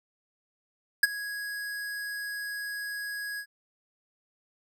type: tone with ADSR envelope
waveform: square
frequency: 1661.2 Hz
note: G#6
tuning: in tune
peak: -15 dBFS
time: 1.03-3.46 s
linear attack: 5 ms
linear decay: 24 ms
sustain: -19 dB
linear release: 72 ms
effects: none